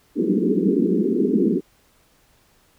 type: band-pass noise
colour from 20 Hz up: pink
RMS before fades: -19 dBFS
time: 0.15-1.61 s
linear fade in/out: 50 ms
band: 180 to 440 Hz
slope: 96 dB/octave
effects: pink hiss -59 dBFS RMS until 2.78 s